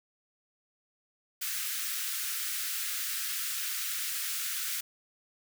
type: high-pass noise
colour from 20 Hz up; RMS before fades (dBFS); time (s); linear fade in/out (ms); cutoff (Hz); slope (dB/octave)
white; -34; 1.41-4.81; 10; 1300; 48
effects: none